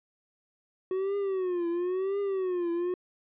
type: tone with vibrato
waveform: triangle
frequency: 370 Hz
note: F#4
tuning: in tune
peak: -25 dBFS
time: 0.91-2.94 s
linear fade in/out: 2 ms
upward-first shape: triangle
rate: 0.97 Hz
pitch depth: 160 cents each way
effects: resampled to 8000 Hz